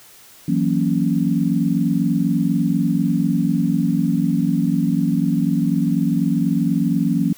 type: chord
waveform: sine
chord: F# dominant seventh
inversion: third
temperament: equal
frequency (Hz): 164.81 / 185 / 233.1 / 277.2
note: E3 / F#3 / A#3 / C#4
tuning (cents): 0 / 0 / 0 / 0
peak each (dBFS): -21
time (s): 0.48-7.33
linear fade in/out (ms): 5
effects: white hiss -46 dBFS RMS until 7.37 s